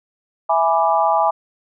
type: chord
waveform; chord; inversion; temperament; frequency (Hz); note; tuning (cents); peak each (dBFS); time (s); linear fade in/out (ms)
sine; E dominant seventh; none; equal; 659.3 / 830.6 / 987.8 / 1174.7; E5 / G#5 / B5 / D6; 0 / 0 / 0 / 0; -19 / -17 / -20 / -21; 0.49-1.31; 10
effects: none